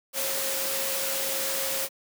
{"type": "tone in noise", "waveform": "sine", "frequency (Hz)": 540, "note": "C#5", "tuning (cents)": -45, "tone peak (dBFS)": -35, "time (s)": [0.13, 1.89], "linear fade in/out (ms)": 50, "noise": "white", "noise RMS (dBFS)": -29, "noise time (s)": [0.13, 1.89], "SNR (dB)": -9, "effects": ["high-pass 200 Hz 12 dB/octave"]}